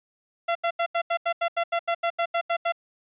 sawtooth tone bursts, 681 Hz, F5, 44 cents flat, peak -18 dBFS, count 15, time 0.48-2.723 s, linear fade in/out 10 ms, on 73 ms, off 82 ms, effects resampled to 8000 Hz

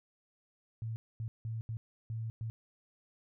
sine tone bursts at uneven times, 112.7 Hz, A2, 42 cents sharp, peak -35 dBFS, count 6, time 0.82-0.96 / 1.2-1.28 / 1.45-1.61 / 1.69-1.77 / 2.1-2.3 / 2.41-2.5 s, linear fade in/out 0 ms, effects none

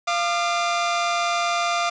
sawtooth tone pair together, 692.1 / 1200 Hz, F5 / D6, -16 / +37 cents, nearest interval minor seventh, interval 953 cents, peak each -19 / -20 dBFS, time 0.07-1.9 s, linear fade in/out 10 ms, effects resampled to 16000 Hz + 7-bit

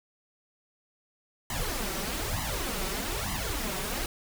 pink noise with flanger, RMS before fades -32 dBFS, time 1.5-4.06 s, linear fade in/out 2 ms, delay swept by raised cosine 0.99 to 5.29 ms, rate 1.1 Hz, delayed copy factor +1, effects none

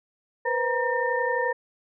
sine tone cluster, 483.5 / 515 / 942 / 1811 Hz, B4 / C5 / A#5 / A6, -37 / -28 / +18 / +49 cents, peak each -28 dBFS, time 0.45-1.53 s, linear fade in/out 10 ms, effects none

